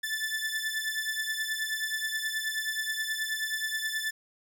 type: beating tone pair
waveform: sawtooth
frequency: 1750 / 1759.4 Hz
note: A6 / A6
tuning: -10 / -1 cents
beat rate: 9.4 Hz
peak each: -29 / -30 dBFS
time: 0.03-4.11 s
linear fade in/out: 10 ms
effects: none